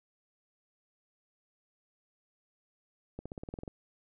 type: accelerating click train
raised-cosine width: 2 ms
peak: -27 dBFS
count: 10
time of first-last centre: 3.19-3.678 s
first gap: 66 ms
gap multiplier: 0.95
effects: none